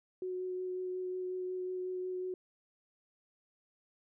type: tone with vibrato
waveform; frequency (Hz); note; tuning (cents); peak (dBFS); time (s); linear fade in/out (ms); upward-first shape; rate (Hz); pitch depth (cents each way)
sine; 367.6; F#4; -11; -35; 0.22-2.34; 2; sine; 5.5; 10
effects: none